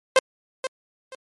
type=tone with echo; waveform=sawtooth; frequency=523.3 Hz; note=C5; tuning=in tune; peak=-8 dBFS; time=0.16-0.19 s; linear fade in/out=2 ms; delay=480 ms; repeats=2; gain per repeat=-12 dB; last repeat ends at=1.15 s; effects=MP3 48 kbps